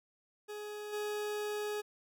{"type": "tone with level steps", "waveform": "40% pulse", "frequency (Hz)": 418.8, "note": "G#4", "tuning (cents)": 15, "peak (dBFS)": [-40, -34], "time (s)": [0.48, 1.82], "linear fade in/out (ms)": 20, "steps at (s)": 0.92, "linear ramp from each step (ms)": 20, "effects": []}